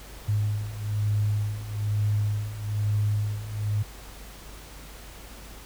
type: beating tone pair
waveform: sine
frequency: 103.83 / 104.93 Hz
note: G#2 / G#2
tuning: 0 / +18 cents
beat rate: 1.1 Hz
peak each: -29 / -25 dBFS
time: 0.28-3.83 s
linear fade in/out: 10 ms
effects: added 50 Hz sine -44 dBFS peak until 5.65 s + pink hiss -46 dBFS RMS until 5.65 s